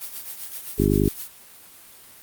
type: noise with tremolo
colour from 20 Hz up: blue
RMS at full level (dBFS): -32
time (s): 0.01-1.28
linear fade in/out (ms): 0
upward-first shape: triangle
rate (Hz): 7.7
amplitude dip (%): 75
type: harmonic tone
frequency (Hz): 50.4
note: G1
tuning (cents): +49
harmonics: 1 / 2 / 3 / 4 / 5 / 6 / 7 / 8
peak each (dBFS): -25 / -25 / -25 / -25 / -25 / -25 / -25 / -25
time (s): 0.78-1.09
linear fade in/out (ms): 10
effects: white hiss -47 dBFS RMS until 2.22 s + Opus 32 kbps